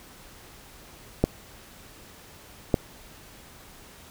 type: clicks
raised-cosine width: 2 ms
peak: -5 dBFS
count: 2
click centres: 1.24 / 2.742 s
effects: pink hiss -49 dBFS RMS until 4.1 s